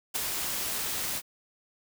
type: noise with ADSR envelope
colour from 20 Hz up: white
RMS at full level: -27 dBFS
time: 0.14-1.22 s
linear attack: 20 ms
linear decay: 8 ms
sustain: -5 dB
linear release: 51 ms
effects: none